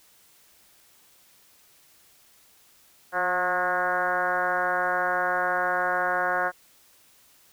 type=tone with frequency modulation; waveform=sine; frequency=1085 Hz; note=C#6; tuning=37 cents flat; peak=-22 dBFS; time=3.12-6.52 s; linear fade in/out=50 ms; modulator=182 Hz; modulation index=3.3; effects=white hiss -58 dBFS RMS until 7.52 s